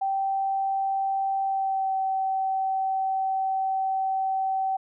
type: tone with pitch glide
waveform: sine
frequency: 778 to 767.3 Hz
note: G5 to G5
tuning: -13 to -37 cents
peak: -23 dBFS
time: 0.01-4.77 s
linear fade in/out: 10 ms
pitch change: -24 cents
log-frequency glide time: 1.44-1.95 s
effects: none